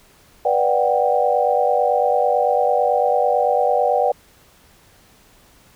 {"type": "chord", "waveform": "sine", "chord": "G major seventh", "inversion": "first", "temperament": "just", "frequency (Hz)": [490, 588, 735, 784], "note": ["B4", "D5", "F#5", "G5"], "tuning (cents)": [-14, 2, -12, 0], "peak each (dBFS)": -20, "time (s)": [0.45, 4.12], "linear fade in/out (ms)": 5, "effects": ["pink hiss -52 dBFS RMS until 5.75 s"]}